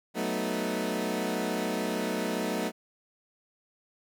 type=chord; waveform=20% pulse; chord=B dominant seventh; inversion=second; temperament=equal; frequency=185 / 220 / 246.9 / 311.1 Hz; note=F#3 / A3 / B3 / D#4; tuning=0 / 0 / 0 / 0 cents; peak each=-30 / -28 / -30 / -30 dBFS; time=0.14-2.72 s; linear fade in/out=50 ms; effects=none

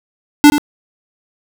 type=tone with echo; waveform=square; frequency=293.7 Hz; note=D4; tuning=in tune; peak=-3 dBFS; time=0.44-0.5 s; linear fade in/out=0 ms; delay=81 ms; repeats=1; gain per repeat=-9 dB; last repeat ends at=0.581 s; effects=none

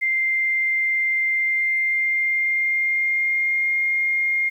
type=tone with pitch glide; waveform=sine; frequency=2094 to 2126 Hz; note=C7 to C7; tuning=+1 to +27 cents; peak=-18 dBFS; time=0.01-4.5 s; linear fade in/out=20 ms; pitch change=+26 cents; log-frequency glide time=1.31-3.78 s; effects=9-bit

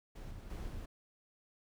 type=noise with level steps; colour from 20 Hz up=brown; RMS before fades=-45 / -48 / -42 / -44 dBFS; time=0.15-0.86 s; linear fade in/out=10 ms; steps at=0.31 / 0.5 / 0.68 s; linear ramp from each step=2 ms; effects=none

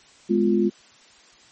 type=chord; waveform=sine; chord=F diminished; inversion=first; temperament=just; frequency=209.5 / 251.4 / 349.2 Hz; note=Ab3 / Cb4 / F4; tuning=+15 / +31 / 0 cents; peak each=-20 / -25 / -20 dBFS; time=0.29-0.7 s; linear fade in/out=20 ms; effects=white hiss -52 dBFS RMS until 1.51 s + MP3 32 kbps

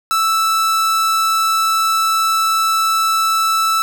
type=tone; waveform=45% pulse; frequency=1318.5 Hz; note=E6; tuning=in tune; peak=-13 dBFS; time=0.11-3.82 s; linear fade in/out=0 ms; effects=8-bit

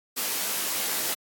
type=noise with comb filter; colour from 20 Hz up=white; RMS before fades=-28 dBFS; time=0.16-1.15 s; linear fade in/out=20 ms; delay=15 ms; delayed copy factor=+0.7; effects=high-pass 200 Hz 12 dB/octave + AAC 64 kbps

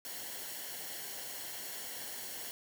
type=noise with comb filter; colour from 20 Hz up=white; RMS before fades=-43 dBFS; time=0.05-2.51 s; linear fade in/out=0 ms; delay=0.81 ms; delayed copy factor=-0.55; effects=none

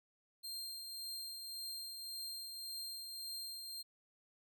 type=tone with tremolo; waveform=sawtooth; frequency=4186 Hz; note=C8; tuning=in tune; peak=-39 dBFS; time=0.43-3.83 s; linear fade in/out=20 ms; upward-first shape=triangle; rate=1.8 Hz; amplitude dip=40%; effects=none

